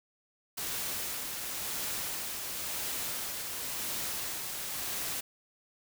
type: noise with tremolo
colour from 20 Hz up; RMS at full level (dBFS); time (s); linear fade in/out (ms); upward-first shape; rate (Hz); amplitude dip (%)
white; -35; 0.57-5.21; 10; sine; 0.95; 30
effects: none